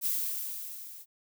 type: noise with level ramp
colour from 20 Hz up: violet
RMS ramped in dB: -28 to -48 dBFS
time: 0.01-1.06 s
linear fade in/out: 50 ms
effects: none